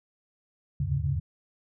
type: tone cluster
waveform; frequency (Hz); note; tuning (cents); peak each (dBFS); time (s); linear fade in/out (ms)
sine; 76.4 / 84.5 / 100.4 / 134.3 / 141; D#2 / E2 / G2 / C3 / C#3; -31 / +43 / +42 / +46 / +30; -33 / -35 / -32 / -31 / -29; 0.8-1.2; 5
effects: none